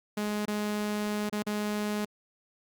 sawtooth tone with dropouts, 209.2 Hz, G#3, 13 cents sharp, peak -25 dBFS, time 0.17-2.05 s, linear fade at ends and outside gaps 5 ms, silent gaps 0.455-0.479 / 1.293-1.326 / 1.425-1.466 s, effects Opus 48 kbps

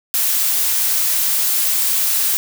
blue noise, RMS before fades -17 dBFS, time 0.14-2.37 s, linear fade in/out 0 ms, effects none

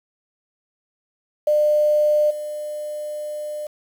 sine tone with level steps, 600 Hz, D5, 37 cents sharp, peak -14 / -26 dBFS, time 1.47-3.67 s, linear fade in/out 5 ms, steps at 2.3 s, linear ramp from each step 10 ms, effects 7-bit

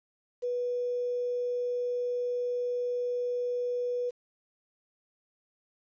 sine tone with quantisation, 490 Hz, B4, 14 cents flat, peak -28 dBFS, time 0.42-4.11 s, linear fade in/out 20 ms, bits 9, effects resampled to 16000 Hz

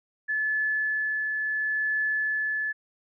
sine tone with tremolo, 1727 Hz, A6, 33 cents flat, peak -23 dBFS, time 0.28-2.73 s, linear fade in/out 20 ms, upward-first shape triangle, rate 0.72 Hz, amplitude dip 30%, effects none

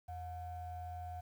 triangle ring-modulated tone, 401.8 Hz, G4, 43 cents sharp, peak -36 dBFS, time 0.08-1.21 s, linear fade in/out 10 ms, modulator 318 Hz, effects tanh soft clip ceiling -35 dBFS + 11-bit

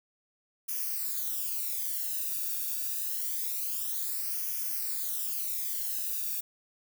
violet noise with flanger, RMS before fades -33 dBFS, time 0.68-6.41 s, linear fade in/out 10 ms, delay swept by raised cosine 0.25 to 0.98 ms, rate 0.26 Hz, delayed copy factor -0.8, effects none

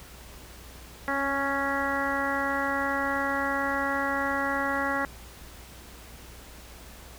harmonic tone with a mistuned harmonic, 277.2 Hz, C#4, in tune, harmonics 1 / 2 / 3 / 4 / 5 / 6 / 7, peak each -33 / -33 / -33 / -33 / -33 / -33 / -33 dBFS, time 1.08-5.05 s, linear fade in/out 0 ms, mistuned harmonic 1, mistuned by -16 cents, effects added 60 Hz sine -48 dBFS peak until 7.18 s + pink hiss -48 dBFS RMS until 7.18 s

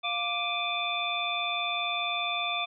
sine tone cluster, 702 / 1174 / 2370 / 2490 / 3525 Hz, F5 / D6 / D7 / D#7 / A7, +9 / -1 / +15 / +1 / +2 cents, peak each -34 / -35 / -36 / -35 / -32 dBFS, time 0.03-2.66 s, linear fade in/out 20 ms, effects none

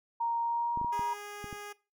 sine tone with pitch glide, 932.3 to 950.2 Hz, A#5 to A#5, 0 to +33 cents, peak -28 dBFS, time 0.2-1.14 s, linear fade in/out 10 ms, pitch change +33 cents, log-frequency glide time 0.42-0.88 s
clicks, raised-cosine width 3 ms, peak -29 dBFS, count 6, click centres 0.774 / 0.814 / 0.846 / 0.994 / 1.443 / 1.528 s
10% pulse tone, 412.1 Hz, G#4, 13 cents flat, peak -33 dBFS, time 0.92-1.73 s, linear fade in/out 10 ms
effects noise-tail reverb RT60 0.3 s tail -20 dB re dry

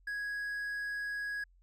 triangle tone, 1661.2 Hz, G#6, in tune, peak -33 dBFS, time 0.07-1.44 s, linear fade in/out 5 ms, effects added 44 Hz sine -61 dBFS peak until 1.62 s

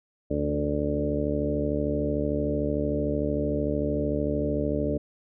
harmonic tone with a mistuned harmonic, 73.3 Hz, D2, 3 cents flat, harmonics 1 / 2 / 3 / 4 / 5 / 6 / 7 / 8, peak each -32 / -33 / -34 / -29 / -38 / -31 / -38 / -31 dBFS, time 0.3-4.98 s, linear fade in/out 10 ms, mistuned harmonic 3, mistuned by +16 cents, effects none

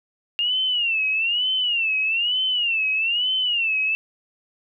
sine tone with vibrato, 2794 Hz, F7, in tune, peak -19 dBFS, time 0.39-3.95 s, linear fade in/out 0 ms, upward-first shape sine, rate 1.1 Hz, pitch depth 160 cents each way, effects none

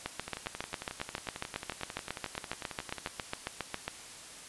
two click trains, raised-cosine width 0.3 ms, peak -22 / -17 dBFS, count 32 / 29, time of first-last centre 0.28-3.073 / 0.06-3.88 s, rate 11.1 / 7.33 Hz, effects white hiss -48 dBFS RMS until 4.48 s + resampled to 24000 Hz

